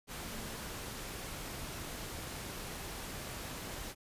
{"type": "tone in noise", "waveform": "sine", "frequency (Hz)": 226.5, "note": "A#3", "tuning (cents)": -50, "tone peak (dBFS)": -51, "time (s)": [0.18, 0.66], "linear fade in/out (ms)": 50, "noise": "pink", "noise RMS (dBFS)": -43, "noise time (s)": [0.07, 3.95], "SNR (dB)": -11, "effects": ["resampled to 32000 Hz"]}